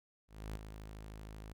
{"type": "tone with ADSR envelope", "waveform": "sawtooth", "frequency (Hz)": 53, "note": "G#1", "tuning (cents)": 36, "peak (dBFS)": -35, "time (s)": [0.28, 1.53], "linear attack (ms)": 280, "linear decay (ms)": 4, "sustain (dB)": -8, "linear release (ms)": 6, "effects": []}